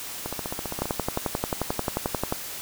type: two click trains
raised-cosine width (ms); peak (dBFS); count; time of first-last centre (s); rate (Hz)
1; -10 / -16; 18 / 10; 0.82-2.324 / 0.26-0.856; 11.3 / 15.1
effects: white hiss -36 dBFS RMS until 2.61 s